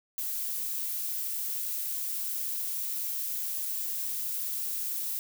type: noise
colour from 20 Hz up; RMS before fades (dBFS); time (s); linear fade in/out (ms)
violet; -33; 0.18-5.19; 0
effects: none